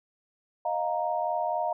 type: chord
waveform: sine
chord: Eb suspended second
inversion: none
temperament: equal with one note detuned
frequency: 622.3 / 706.2 / 932.3 Hz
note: Eb5 / F5 / Bb5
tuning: 0 / +19 / 0 cents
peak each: -31 / -29 / -31 dBFS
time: 0.65-1.73 s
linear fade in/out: 5 ms
effects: none